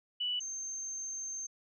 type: tone pair in turn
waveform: sine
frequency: 2960 / 6323 Hz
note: F#7 / G8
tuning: 0 / +14 cents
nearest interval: octave + minor second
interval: 1314 cents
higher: second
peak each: -31 / -37 dBFS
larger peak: first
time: 0.2-0.4 / 0.4-1.47 s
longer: second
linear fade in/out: 10 ms
effects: none